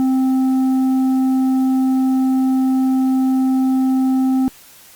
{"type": "tone with tanh clipping", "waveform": "triangle", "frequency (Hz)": 261.6, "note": "C4", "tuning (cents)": 0, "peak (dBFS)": -14, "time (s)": [0, 4.48], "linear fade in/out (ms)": 0, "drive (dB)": 10, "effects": ["white hiss -44 dBFS RMS until 4.95 s", "Opus 48 kbps"]}